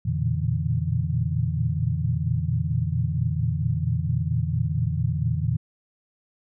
sine tone cluster, 86.5 / 116.1 / 120.5 / 143.5 / 161.5 Hz, F2 / A#2 / B2 / D3 / E3, -16 / -7 / -42 / -40 / -35 cents, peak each -28 dBFS, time 0.05-5.57 s, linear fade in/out 10 ms, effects none

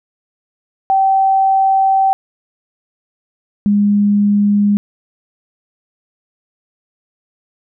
sine tone pair in turn, 773 / 204.7 Hz, G5 / G#3, -24 / -25 cents, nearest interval octave + major seventh, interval 2301 cents, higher first, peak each -9 dBFS, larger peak neither, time 0.9-2.13 / 3.66-4.77 s, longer first, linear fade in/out 0 ms, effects none

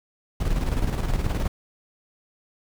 brown noise with tremolo, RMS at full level -22 dBFS, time 0.4-1.48 s, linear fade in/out 5 ms, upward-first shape square, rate 19 Hz, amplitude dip 50%, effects none

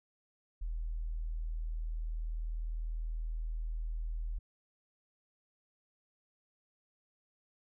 sine tone, 40.14 Hz, E1, 45 cents flat, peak -34 dBFS, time 0.61-4.39 s, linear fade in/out 10 ms, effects none

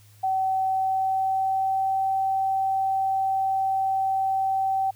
sine tone with pitch glide, 763 to 771.4 Hz, G5 to G5, -47 to -28 cents, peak -21 dBFS, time 0.23-4.91 s, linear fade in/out 10 ms, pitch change +19 cents, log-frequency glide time 0.66-1.98 s, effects added 104 Hz sine -51 dBFS peak until 4.95 s + white hiss -58 dBFS RMS until 4.95 s

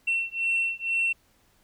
sine beating tone pair, 2707 / 2709.1 Hz, E7 / E7, +45 / +47 cents, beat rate 2.1 Hz, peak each -26 dBFS, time 0.07-1.13 s, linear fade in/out 10 ms, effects tanh soft clip ceiling -19 dBFS + pink hiss -64 dBFS RMS until 1.63 s

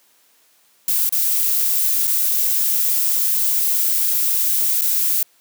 violet noise with dropouts, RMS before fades -18 dBFS, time 0.88-5.23 s, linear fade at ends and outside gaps 2 ms, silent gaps 1.092-1.124 / 2.072-2.076 / 4.811-4.818 s, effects white hiss -57 dBFS RMS until 5.4 s + high-pass 200 Hz 12 dB/octave

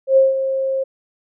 sine tone with ADSR envelope, 534 Hz, C5, 35 cents sharp, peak -7 dBFS, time 0.07-0.84 s, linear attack 97 ms, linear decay 170 ms, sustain -10 dB, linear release 13 ms, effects none

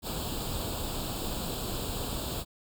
pink noise with comb filter, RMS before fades -34 dBFS, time 0.02-2.45 s, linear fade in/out 50 ms, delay 0.25 ms, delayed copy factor +0.8, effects none

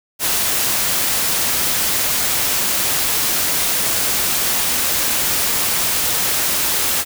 white noise, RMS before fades -18 dBFS, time 0.19-7.05 s, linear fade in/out 50 ms, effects none

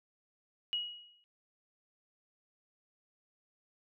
sine tone with exponential decay, 2902 Hz, F#7, 34 cents flat, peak -29 dBFS, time 0.73-1.24 s, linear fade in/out 0 ms, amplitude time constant 110 ms, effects none

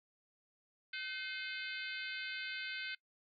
harmonic tone with a mistuned harmonic, 510 Hz, C5, 44 cents flat, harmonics 3 / 4 / 5 / 6 / 7 / 8 / 9, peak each -44 / -46 / -48 / -50 / -51 / -52 / -53 dBFS, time 0.93-2.95 s, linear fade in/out 5 ms, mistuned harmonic 4, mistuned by +63 cents, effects noise-tail reverb RT60 0.1 s tail -22 dB re dry

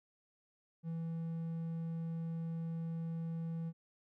triangle tone, 164.81 Hz, E3, in tune, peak -35 dBFS, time 0.83-3.73 s, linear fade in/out 50 ms, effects none

